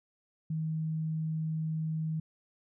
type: tone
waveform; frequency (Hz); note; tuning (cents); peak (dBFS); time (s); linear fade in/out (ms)
sine; 158.4; D#3; +31; -30; 0.5-2.2; 5
effects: none